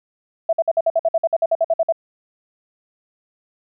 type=tone bursts; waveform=sine; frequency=659.3 Hz; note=E5; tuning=in tune; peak=-13 dBFS; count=16; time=0.49-1.924 s; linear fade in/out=5 ms; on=39 ms; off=54 ms; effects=none

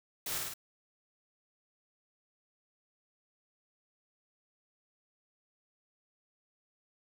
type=noise with echo; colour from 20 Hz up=white; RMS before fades=-37 dBFS; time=0.26-0.38 s; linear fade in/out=5 ms; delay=53 ms; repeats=3; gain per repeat=-2 dB; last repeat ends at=0.539 s; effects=none

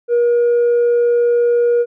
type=tone with tanh clipping; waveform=triangle; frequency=477.1 Hz; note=A#4; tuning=40 cents sharp; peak=-11 dBFS; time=0.08-1.86 s; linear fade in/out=50 ms; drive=6 dB; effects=none

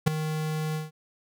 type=tone with ADSR envelope; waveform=square; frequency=155.56 Hz; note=D#3; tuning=in tune; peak=-15 dBFS; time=0.06-0.91 s; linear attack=16 ms; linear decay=6 ms; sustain=-13 dB; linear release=160 ms; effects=none

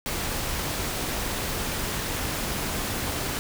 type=noise with amplitude modulation; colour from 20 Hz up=pink; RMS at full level=-28 dBFS; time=0.06-3.39 s; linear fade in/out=0 ms; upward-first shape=sine; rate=289 Hz; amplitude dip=25%; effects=none

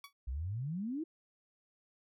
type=tone with exponential decay; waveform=15% pulse; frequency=1131 Hz; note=C#6; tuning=34 cents sharp; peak=-38 dBFS; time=0.04-0.13 s; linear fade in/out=2 ms; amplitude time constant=19 ms
type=exponential sweep; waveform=sine; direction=up; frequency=58.27 to 337.4 Hz; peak=-35 dBFS; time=0.27-1.04 s; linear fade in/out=10 ms
effects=none

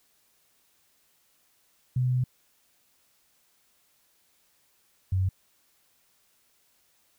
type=tone pair in turn; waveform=sine; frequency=126.4 / 93.95 Hz; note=B2 / F#2; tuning=+41 / +27 cents; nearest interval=perfect fourth; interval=514 cents; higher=first; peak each=-22 dBFS; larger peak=neither; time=1.96-2.24 / 5.12-5.29 s; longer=first; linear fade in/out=5 ms; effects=white hiss -67 dBFS RMS until 7.18 s

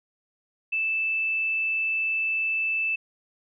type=tone; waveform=sine; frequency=2637 Hz; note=E7; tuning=in tune; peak=-23 dBFS; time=0.72-2.96 s; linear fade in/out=10 ms; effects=none

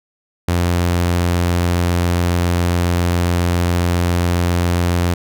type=tone; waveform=sawtooth; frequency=87.31 Hz; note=F2; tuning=in tune; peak=-10 dBFS; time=0.48-5.14 s; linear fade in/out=5 ms; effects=none

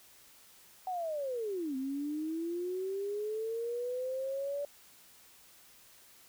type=linear two-way sweep; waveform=sine; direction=down then up; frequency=759 to 259.5 to 578 Hz; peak=-33 dBFS; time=0.87-4.65 s; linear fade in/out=2 ms; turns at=1.76 s; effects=white hiss -59 dBFS RMS until 6.28 s

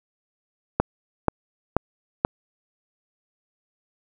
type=click train; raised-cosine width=1 ms; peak=-3 dBFS; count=4; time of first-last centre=0.8-2.249 s; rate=2.07 Hz; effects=none

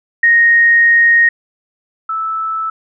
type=tone pair in turn; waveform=sine; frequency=1864.7 / 1313.2 Hz; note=A#6 / E6; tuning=0 / -7 cents; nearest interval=tritone; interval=607 cents; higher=first; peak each=-6 / -16 dBFS; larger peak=first; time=0.23-1.29 / 2.09-2.7 s; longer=first; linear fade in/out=5 ms; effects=none

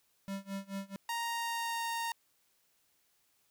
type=tone with tremolo; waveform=square; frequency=196 Hz; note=G3; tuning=in tune; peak=-36 dBFS; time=0.28-0.96 s; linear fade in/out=0 ms; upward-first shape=sine; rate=4.6 Hz; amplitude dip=95%
type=tone with pitch glide; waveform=sawtooth; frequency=932.3 to 925.3 Hz; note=A#5 to A#5; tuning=0 to -13 cents; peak=-30 dBFS; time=1.09-2.12 s; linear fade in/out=2 ms; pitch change=-13 cents; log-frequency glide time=1.28-1.83 s
effects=white hiss -73 dBFS RMS until 3.5 s

